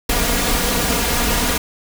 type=noise with comb filter; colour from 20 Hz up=pink; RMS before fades=-18 dBFS; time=0.09-1.58 s; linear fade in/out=5 ms; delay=4.2 ms; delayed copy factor=+0.7; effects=none